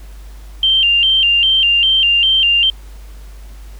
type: tone with vibrato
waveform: sine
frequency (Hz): 2960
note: F#7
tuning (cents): 0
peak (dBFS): -9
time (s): 0.63-2.7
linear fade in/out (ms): 2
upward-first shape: square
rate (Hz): 2.5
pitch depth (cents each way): 100
effects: added 50 Hz sine -31 dBFS peak until 3.79 s + pink hiss -46 dBFS RMS until 3.79 s